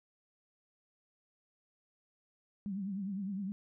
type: tone with vibrato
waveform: sine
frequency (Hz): 196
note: G3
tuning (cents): 0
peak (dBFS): -35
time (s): 2.66-3.52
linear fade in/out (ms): 0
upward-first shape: triangle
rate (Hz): 9.8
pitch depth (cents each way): 120
effects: none